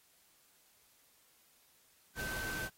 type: tone in noise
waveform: sine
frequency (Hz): 1540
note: G6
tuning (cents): -31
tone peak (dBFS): -39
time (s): 2.15-2.7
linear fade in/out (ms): 50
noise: pink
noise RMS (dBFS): -43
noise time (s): 2.15-2.7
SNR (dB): +1
effects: white hiss -68 dBFS RMS until 2.77 s + AAC 48 kbps